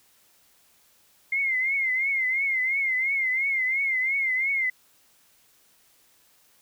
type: tone with vibrato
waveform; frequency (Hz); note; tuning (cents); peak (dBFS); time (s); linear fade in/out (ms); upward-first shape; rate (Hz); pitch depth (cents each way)
sine; 2113; C7; +16; -22; 1.32-4.7; 5; triangle; 2.9; 100
effects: white hiss -61 dBFS RMS until 6.61 s